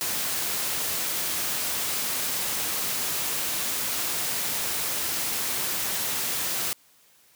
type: noise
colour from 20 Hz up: white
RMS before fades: -28 dBFS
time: 0.01-6.73 s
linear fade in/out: 0 ms
effects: white hiss -59 dBFS RMS until 7.35 s + high-pass 80 Hz 12 dB/octave